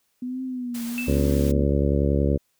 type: tone with vibrato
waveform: sine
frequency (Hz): 246.9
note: B3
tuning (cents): 0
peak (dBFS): -27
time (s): 0.22-1.64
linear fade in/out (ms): 5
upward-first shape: triangle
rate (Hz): 1.2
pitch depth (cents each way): 100
type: noise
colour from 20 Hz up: white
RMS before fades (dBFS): -39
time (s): 0.74-1.52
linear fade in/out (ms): 10
type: tone with exponential decay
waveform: sine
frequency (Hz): 2637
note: E7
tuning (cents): 0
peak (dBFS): -25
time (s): 0.98-1.29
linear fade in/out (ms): 0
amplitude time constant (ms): 67
type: harmonic tone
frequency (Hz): 70.6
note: C#2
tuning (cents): +32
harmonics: 1 / 2 / 3 / 4 / 5 / 6 / 7 / 8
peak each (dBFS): -22 / -25 / -27 / -28 / -29 / -30 / -30 / -31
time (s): 1.07-2.38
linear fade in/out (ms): 20
effects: white hiss -70 dBFS RMS until 2.59 s